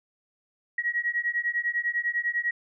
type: beating tone pair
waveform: sine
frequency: 1900 / 1910 Hz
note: A#6 / A#6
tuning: +33 / +42 cents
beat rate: 10 Hz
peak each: -28 dBFS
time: 0.78-2.51 s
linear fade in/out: 5 ms
effects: none

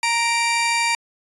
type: tone pair together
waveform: sawtooth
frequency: 932.3 / 2347 Hz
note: A#5 / D7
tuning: 0 / -2 cents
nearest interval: octave + major third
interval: 1598 cents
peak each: -17 dBFS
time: 0.03-0.95 s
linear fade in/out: 2 ms
effects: resampled to 24000 Hz

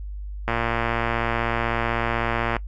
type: click train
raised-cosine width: 0.5 ms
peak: -8 dBFS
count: 243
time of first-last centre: 0.48-2.566 s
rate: 116 Hz
effects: noise-tail reverb RT60 0.1 s tail -20 dB re dry + added 50 Hz sine -30 dBFS peak until 2.67 s

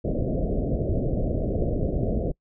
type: low-pass noise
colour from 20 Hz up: pink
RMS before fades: -25 dBFS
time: 0.04-2.32 s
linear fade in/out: 10 ms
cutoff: 670 Hz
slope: 96 dB/octave
effects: noise-tail reverb RT60 0.1 s tail -25 dB re dry

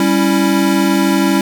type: chord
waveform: square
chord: C# diminished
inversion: second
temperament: equal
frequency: 196 / 277.2 / 329.6 Hz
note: G3 / C#4 / E4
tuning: 0 / 0 / 0 cents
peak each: -16 dBFS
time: 0-1.41 s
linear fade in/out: 2 ms
effects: none

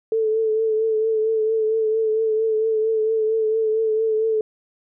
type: tone with vibrato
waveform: sine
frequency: 440 Hz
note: A4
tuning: in tune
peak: -17 dBFS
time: 0.12-4.41 s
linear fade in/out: 2 ms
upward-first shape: triangle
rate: 4.4 Hz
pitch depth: 37 cents each way
effects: none

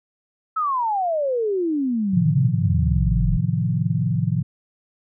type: exponential sweep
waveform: sine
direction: down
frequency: 1318.5 to 39.52 Hz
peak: -19 dBFS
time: 0.56-3.38 s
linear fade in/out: 10 ms
type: chord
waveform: sine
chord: F dominant seventh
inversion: first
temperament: equal with one note detuned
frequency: 110 / 131.34 / 155.56 / 174.61 Hz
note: A2 / C3 / Eb3 / F3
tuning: 0 / +7 / 0 / 0 cents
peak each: -24 dBFS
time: 2.13-4.43 s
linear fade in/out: 10 ms
effects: none

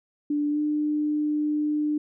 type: tone with pitch glide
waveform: sine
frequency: 293.7 to 299.7 Hz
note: D4 to D4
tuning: 0 to +35 cents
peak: -22 dBFS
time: 0.3-1.98 s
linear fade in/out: 5 ms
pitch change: +35 cents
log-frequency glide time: 0.5-0.59 s
effects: none

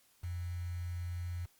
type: tone with quantisation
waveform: sine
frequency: 87.4 Hz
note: F2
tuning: 2 cents sharp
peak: -36 dBFS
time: 0.23-1.46 s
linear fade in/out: 10 ms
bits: 9
effects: white hiss -68 dBFS RMS until 1.59 s + Opus 48 kbps

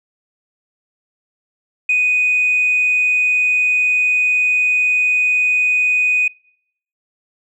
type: tone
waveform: sine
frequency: 2489 Hz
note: D#7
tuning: in tune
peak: -11 dBFS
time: 1.89-6.28 s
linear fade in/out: 5 ms
effects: noise-tail reverb RT60 0.7 s tail -25 dB re dry + tanh soft clip ceiling -8 dBFS

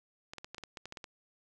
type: clicks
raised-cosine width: 0.2 ms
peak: -26 dBFS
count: 11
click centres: 0.335 / 0.383 / 0.445 / 0.546 / 0.582 / 0.637 / 0.772 / 0.856 / 0.924 / 0.972 / 1.042 s
effects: none

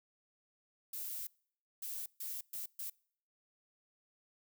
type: noise bursts at uneven times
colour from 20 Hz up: violet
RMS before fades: -42 dBFS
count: 5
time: 0.93-1.27 / 1.82-2.06 / 2.2-2.41 / 2.53-2.66 / 2.79-2.9 s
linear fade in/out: 5 ms
effects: noise-tail reverb RT60 0.6 s tail -26 dB re dry

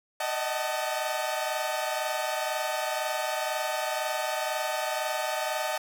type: tone cluster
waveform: sawtooth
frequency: 610 / 632 / 756 / 883 Hz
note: D#5 / D#5 / F#5 / A5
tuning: -34 / +27 / +37 / +6 cents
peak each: -30 dBFS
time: 0.2-5.78 s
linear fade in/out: 5 ms
effects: none

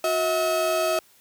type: tone pair together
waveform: 35% pulse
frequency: 363 / 642.7 Hz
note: F#4 / E5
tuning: -33 / -44 cents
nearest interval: minor seventh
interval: 989 cents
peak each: -27 / -20 dBFS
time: 0.04-0.99 s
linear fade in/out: 2 ms
effects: white hiss -57 dBFS RMS until 1.2 s + high-pass 60 Hz 12 dB/octave

